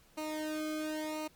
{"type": "tone with flanger", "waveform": "sawtooth", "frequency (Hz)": 308.9, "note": "D#4", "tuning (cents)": -12, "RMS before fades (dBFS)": -37, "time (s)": [0.17, 1.28], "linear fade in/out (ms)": 10, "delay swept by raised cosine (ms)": [0.59, 1.1], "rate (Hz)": 0.95, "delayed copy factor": -0.95, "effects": ["pink hiss -64 dBFS RMS until 1.35 s", "MP3 96 kbps"]}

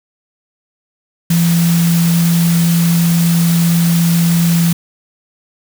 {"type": "tone in noise", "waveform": "sine", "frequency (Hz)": 169.1, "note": "E3", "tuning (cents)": 44, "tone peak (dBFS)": -9, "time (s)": [1.3, 4.73], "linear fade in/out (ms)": 5, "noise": "white", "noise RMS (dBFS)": -22, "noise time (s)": [1.3, 4.73], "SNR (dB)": 10, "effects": []}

